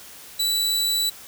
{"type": "tone", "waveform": "sawtooth", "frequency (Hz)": 3951, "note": "B7", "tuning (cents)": 0, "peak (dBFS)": -17, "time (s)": [0.39, 1.1], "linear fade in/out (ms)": 10, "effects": ["white hiss -43 dBFS RMS until 1.27 s"]}